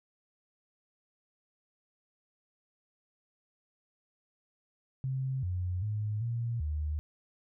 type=tone with pitch steps; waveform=sine; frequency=132.1 / 90.4 / 106 / 117.3 / 75.8 Hz; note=C3 / F#2 / G#2 / A#2 / D#2; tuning=+17 / -40 / +36 / +11 / -45 cents; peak=-30 dBFS; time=5.04-6.99 s; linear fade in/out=0 ms; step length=390 ms; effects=none